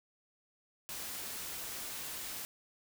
white noise, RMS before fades -42 dBFS, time 0.89-2.45 s, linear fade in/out 0 ms, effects none

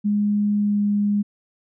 sine tone with pitch glide, 206.7 to 205.2 Hz, G#3 to G#3, -8 to -21 cents, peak -17 dBFS, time 0.04-1.23 s, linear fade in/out 20 ms, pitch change -13 cents, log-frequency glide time 0.57-0.81 s, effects none

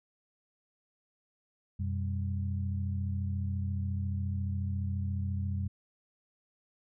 sine tone cluster, 90.3 / 124.6 / 196.6 Hz, F#2 / B2 / G3, -42 / +16 / +5 cents, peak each -31 / -39 / -39 dBFS, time 1.79-5.68 s, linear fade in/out 10 ms, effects none

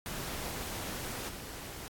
pink noise with level steps, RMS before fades -39 / -44 dBFS, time 0.06-1.88 s, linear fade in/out 0 ms, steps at 1.28 s, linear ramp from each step 20 ms, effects AAC 64 kbps

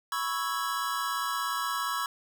square chord, C# minor seventh, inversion third, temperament equal with one note detuned, 987.8 / 1104.9 / 1318.5 / 1661.2 Hz, B5 / C#6 / E6 / G#6, 0 / -6 / 0 / 0 cents, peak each -37 / -33 / -35 / -38 dBFS, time 0.12-2.06 s, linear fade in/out 2 ms, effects none

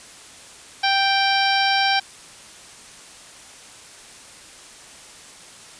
harmonic tone, 784 Hz, G5, in tune, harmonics 1 / 2 / 3 / 4 / 5 / 6 / 7, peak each -20 / -23 / -25 / -26 / -27 / -28 / -28 dBFS, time 0.83-2 s, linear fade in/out 10 ms, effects white hiss -43 dBFS RMS until 5.79 s + resampled to 22050 Hz

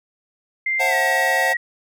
sine tone with pitch glide, 2093 to 1908.2 Hz, C7 to A#6, 0 to +40 cents, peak -18 dBFS, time 0.66-1.57 s, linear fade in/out 5 ms, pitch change -160 cents, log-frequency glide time 0.87-0.95 s
square chord, F# half-diminished seventh, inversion second, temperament just, 532.8 / 666 / 740 / 888 Hz, C5 / E5 / F#5 / A5, +31 / +18 / 0 / +16 cents, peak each -25 / -27 / -23 / -28 dBFS, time 0.79-1.54 s, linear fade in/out 20 ms
effects MP3 96 kbps

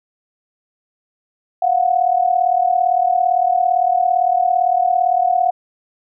sine tone pair together, 698.5 / 736.2 Hz, F5 / F#5, 0 / -9 cents, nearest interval minor second, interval 91 cents, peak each -16 / -15 dBFS, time 1.62-5.51 s, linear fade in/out 5 ms, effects none

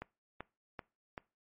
click train, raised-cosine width 0.5 ms, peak -26 dBFS, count 4, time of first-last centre 0.02-1.178 s, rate 2.59 Hz, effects noise-tail reverb RT60 0.3 s tail -22 dB re dry + MP3 32 kbps

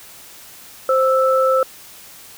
sine tone pair together, 524.3 / 1318.5 Hz, C5 / E6, +3 / 0 cents, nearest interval octave + major third, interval 1597 cents, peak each -14 / -17 dBFS, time 0.89-1.63 s, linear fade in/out 2 ms, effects white hiss -41 dBFS RMS until 2.37 s

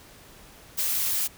blue noise, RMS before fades -26 dBFS, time 0.77-1.28 s, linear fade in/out 20 ms, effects pink hiss -50 dBFS RMS until 1.37 s

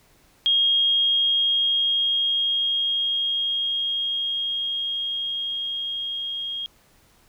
sine tone with level ramp, 3254 Hz, G#7, 36 cents flat, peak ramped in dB -16 to -27 dBFS, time 0.46-6.66 s, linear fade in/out 0 ms, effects pink hiss -58 dBFS RMS until 7.28 s

